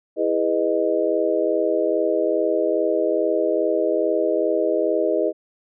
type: chord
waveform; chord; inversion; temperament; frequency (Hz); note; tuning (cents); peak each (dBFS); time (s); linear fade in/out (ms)
sine; E major seventh; none; just; 329.6 / 412 / 494.4 / 618.1; E4 / G#4 / B4 / D#5; 0 / -14 / +2 / -12; -24 / -23 / -24 / -22; 0.16-5.33; 50
effects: none